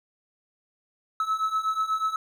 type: beating tone pair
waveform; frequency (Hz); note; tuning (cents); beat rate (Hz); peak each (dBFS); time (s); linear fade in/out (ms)
triangle; 1293 / 1301.2; E6 / E6; -34 / -23; 8.2; -27 / -24; 1.2-2.16; 2
effects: none